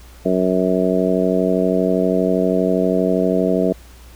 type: harmonic tone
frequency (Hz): 92.5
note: F#2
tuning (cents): 0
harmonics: 2 / 3 / 4 / 5 / 6 / 7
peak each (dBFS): -20 / -21 / -22 / -21 / -25 / -21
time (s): 0.25-3.73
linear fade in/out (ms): 10
effects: added 60 Hz sine -40 dBFS peak until 4.15 s + pink hiss -47 dBFS RMS until 4.15 s

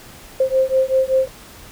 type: beating tone pair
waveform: sine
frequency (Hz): 523.3 / 528.5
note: C5 / C5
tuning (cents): 0 / +17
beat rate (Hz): 5.2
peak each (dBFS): -17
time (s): 0.4-1.28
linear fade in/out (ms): 5
effects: pink hiss -41 dBFS RMS until 1.71 s

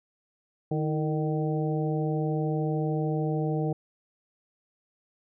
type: harmonic tone with a mistuned harmonic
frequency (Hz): 153.3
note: D#3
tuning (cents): -25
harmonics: 1 / 2 / 3 / 4 / 5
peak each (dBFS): -27 / -32 / -32 / -38 / -37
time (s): 0.71-3.73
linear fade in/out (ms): 5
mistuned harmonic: 2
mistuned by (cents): +74
effects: none

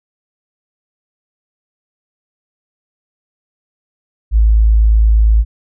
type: tone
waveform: sine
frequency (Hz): 54.3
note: A1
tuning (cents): -22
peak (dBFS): -6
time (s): 4.31-5.45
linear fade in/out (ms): 50
effects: none

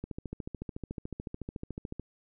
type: click train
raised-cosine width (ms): 3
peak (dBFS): -24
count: 28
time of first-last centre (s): 0.04-1.997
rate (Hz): 13.8
effects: none

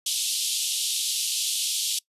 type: band-pass noise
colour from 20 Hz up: pink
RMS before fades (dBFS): -27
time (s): 0.06-1.99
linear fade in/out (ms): 5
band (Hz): 3000 to 12000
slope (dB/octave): 48
effects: noise-tail reverb RT60 0.1 s tail -23 dB re dry + resampled to 32000 Hz

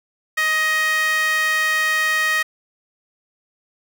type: tone with high-pass filter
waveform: sawtooth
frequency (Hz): 627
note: D#5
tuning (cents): +13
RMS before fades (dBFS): -19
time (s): 0.37-2.43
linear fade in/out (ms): 10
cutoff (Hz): 1700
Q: 5.9
effects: none

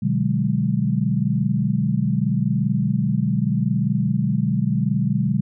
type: chord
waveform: sine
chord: G# half-diminished seventh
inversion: first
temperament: just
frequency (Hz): 124.59 / 149.51 / 186.89 / 207.7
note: B2 / D3 / F#3 / G#3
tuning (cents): +16 / +31 / +18 / 0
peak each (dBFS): -23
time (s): 0.02-5.41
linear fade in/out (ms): 10
effects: none

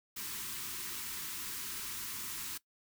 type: band-stop noise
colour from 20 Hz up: white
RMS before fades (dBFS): -41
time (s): 0.16-2.58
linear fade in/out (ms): 10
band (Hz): 420 to 900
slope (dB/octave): 96
effects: noise-tail reverb RT60 0.1 s tail -19 dB re dry

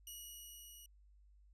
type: tone with level ramp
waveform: 10% pulse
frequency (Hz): 2908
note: F#7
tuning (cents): -31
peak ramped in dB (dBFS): -39 to -47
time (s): 0.07-0.86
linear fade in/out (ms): 2
effects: added 50 Hz sine -62 dBFS peak until 1.53 s + resampled to 32000 Hz

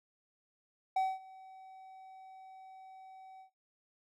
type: tone with ADSR envelope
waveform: triangle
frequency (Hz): 760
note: F#5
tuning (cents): +46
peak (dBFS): -25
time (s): 0.96-3.5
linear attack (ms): 6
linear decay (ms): 220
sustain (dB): -24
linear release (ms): 97
effects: noise-tail reverb RT60 0.3 s tail -21 dB re dry

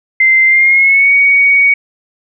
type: tone with pitch glide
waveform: sine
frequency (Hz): 2080 to 2242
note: C7 to C#7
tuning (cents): -11 to +19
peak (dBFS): -5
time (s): 0.2-1.74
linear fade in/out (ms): 5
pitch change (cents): +130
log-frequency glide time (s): 0.46-1.12
effects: none

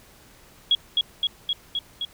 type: tone with echo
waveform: sine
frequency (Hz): 3322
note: G#7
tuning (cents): 0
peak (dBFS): -15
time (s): 0.71-0.75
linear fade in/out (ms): 2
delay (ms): 260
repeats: 5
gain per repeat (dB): -2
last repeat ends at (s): 2.05
effects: pink hiss -52 dBFS RMS until 2.13 s

